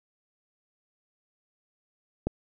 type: click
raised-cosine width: 2 ms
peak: -13 dBFS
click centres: 2.27 s
effects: none